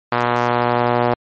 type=tone with band-pass filter sweep; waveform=sawtooth; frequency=120.8 Hz; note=B2; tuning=38 cents flat; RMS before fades=-17 dBFS; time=0.12-1.14 s; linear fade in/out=0 ms; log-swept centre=1100 to 710 Hz; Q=1.3; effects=MP3 32 kbps